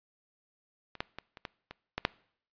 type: clicks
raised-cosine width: 0.3 ms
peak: -29 / -15 / -23 / -30 / -21 / -26 / -16 / -8 dBFS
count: 8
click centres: 0.953 / 1.005 / 1.186 / 1.372 / 1.452 / 1.71 / 1.98 / 2.051 s
effects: noise-tail reverb RT60 0.6 s tail -23 dB re dry + resampled to 11025 Hz